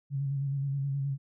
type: tone with vibrato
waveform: sine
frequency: 138.59 Hz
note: C#3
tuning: in tune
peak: -28 dBFS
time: 0.1-1.18 s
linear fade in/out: 50 ms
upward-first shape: square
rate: 9.5 Hz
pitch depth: 30 cents each way
effects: none